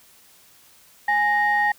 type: tone pair together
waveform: sine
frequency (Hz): 830.6 / 1864.7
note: G#5 / A#6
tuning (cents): 0 / 0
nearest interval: octave + major second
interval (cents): 1400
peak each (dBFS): -19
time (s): 1.08-1.72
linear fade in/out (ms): 5
effects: tanh soft clip ceiling -11 dBFS + white hiss -53 dBFS RMS until 1.78 s